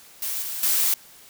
blue noise with level steps, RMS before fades -28 / -31 / -21 dBFS, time 0.22-0.94 s, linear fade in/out 2 ms, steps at 0.42 / 0.63 s, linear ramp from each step 2 ms, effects white hiss -49 dBFS RMS until 1.29 s

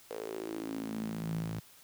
sawtooth tone with high-pass filter sweep, 54.9 Hz, A1, 3 cents flat, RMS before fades -38 dBFS, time 0.1-1.6 s, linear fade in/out 10 ms, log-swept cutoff 480 to 130 Hz, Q 6.1, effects white hiss -58 dBFS RMS until 1.83 s

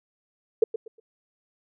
sine tone with echo, 447.8 Hz, A4, 30 cents sharp, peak -13 dBFS, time 0.62-0.64 s, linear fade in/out 5 ms, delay 120 ms, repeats 3, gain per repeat -12 dB, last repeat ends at 1 s, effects none

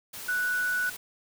sine tone in noise, 1480 Hz, F#6, in tune, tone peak -25 dBFS, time 0.28-0.9 s, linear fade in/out 10 ms, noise white, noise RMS -40 dBFS, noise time 0.13-0.97 s, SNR +12 dB, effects none

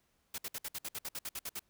white noise bursts, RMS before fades -40 dBFS, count 13, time 0.34-1.594 s, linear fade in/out 5 ms, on 42 ms, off 59 ms, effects pink hiss -75 dBFS RMS until 1.69 s

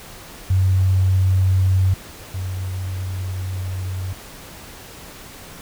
sine tone pair in turn, 94 / 93.3 Hz, F#2 / F#2, +28 / +15 cents, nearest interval unison, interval 13 cents, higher first, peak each -13 / -23 dBFS, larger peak first, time 0.5-1.94 / 2.34-4.13 s, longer second, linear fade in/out 5 ms, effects pink hiss -39 dBFS RMS until 5.61 s

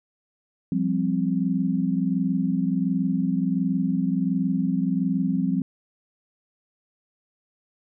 sine chord, F suspended second, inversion none, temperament equal, 174.61 / 196 / 261.6 Hz, F3 / G3 / C4, 0 / 0 / 0 cents, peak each -25 dBFS, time 0.72-5.62 s, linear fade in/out 2 ms, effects none

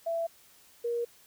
sine tone pair in turn, 667 / 472.7 Hz, E5 / A#4, +20 / +24 cents, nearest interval tritone, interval 596 cents, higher first, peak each -28 dBFS, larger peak neither, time 0.06-0.27 / 0.84-1.05 s, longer neither, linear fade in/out 10 ms, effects white hiss -59 dBFS RMS until 1.26 s

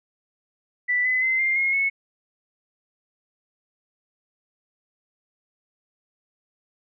sine tone with pitch steps, 1975.5 / 2018 / 2062 / 2106 / 2152 / 2198 Hz, B6 / B6 / C7 / C7 / C7 / C#7, 0 / +37 / -26 / +11 / +48 / -15 cents, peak -19 dBFS, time 0.88-1.9 s, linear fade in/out 20 ms, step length 170 ms, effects none

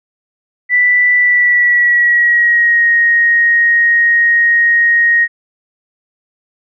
sine tone with pitch glide, 1975.5 to 1873.3 Hz, B6 to A#6, 0 to +8 cents, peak -7 dBFS, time 0.69-5.28 s, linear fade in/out 50 ms, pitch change -92 cents, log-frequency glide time 1.16-2.88 s, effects none

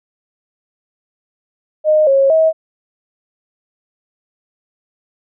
sine tone with pitch steps, 616 / 545 / 640 Hz, D#5 / C#5 / D#5, -17 / -29 / +49 cents, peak -8 dBFS, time 1.84-2.53 s, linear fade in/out 50 ms, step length 230 ms, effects none

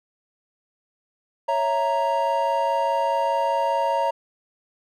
triangle chord, A# diminished, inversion first, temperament equal, 554.4 / 659.3 / 932.3 Hz, C#5 / E5 / A#5, 0 / 0 / 0 cents, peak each -23 / -25 / -20 dBFS, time 1.48-4.11 s, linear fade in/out 10 ms, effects none

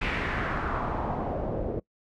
pink noise with low-pass filter sweep, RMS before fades -30 dBFS, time 0.01-1.8 s, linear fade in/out 10 ms, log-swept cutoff 2500 to 440 Hz, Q 2.3, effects noise-tail reverb RT60 0.1 s tail -22 dB re dry

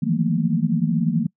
sine tone cluster, 157.5 / 167.1 / 178.3 / 219.6 / 235.5 Hz, D#3 / E3 / F3 / A3 / A#3, +21 / +24 / +36 / -3 / +18 cents, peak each -24 dBFS, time 0.02-1.27 s, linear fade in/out 10 ms, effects noise-tail reverb RT60 0.1 s tail -25 dB re dry

